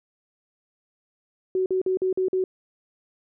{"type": "tone bursts", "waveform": "sine", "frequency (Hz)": 373.8, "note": "F#4", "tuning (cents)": 18, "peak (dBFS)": -20, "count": 6, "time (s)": [1.55, 2.44], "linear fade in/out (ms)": 2, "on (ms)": 110, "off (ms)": 46, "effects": []}